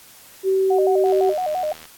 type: tone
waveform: sine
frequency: 382.7 Hz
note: G4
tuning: 42 cents flat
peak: -15 dBFS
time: 0.43-1.34 s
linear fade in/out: 50 ms
type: tone with vibrato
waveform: sine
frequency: 671 Hz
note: E5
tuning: 31 cents sharp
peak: -20 dBFS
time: 0.7-1.73 s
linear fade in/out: 10 ms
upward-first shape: square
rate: 5.9 Hz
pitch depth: 160 cents each way
type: click train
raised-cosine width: 0.2 ms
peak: -23 dBFS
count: 64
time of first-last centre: 1.06-1.854 s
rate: 79.3 Hz
effects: white hiss -46 dBFS RMS until 1.97 s + AAC 64 kbps